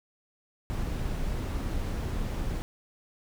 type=noise; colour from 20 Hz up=brown; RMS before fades=-31 dBFS; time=0.7-2.62 s; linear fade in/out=0 ms; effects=none